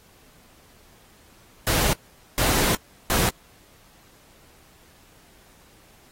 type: noise bursts at uneven times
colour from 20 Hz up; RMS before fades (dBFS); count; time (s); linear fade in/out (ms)
pink; -22; 3; 1.67-1.93 / 2.38-2.75 / 3.1-3.29; 0
effects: pink hiss -55 dBFS RMS until 6.11 s + AAC 48 kbps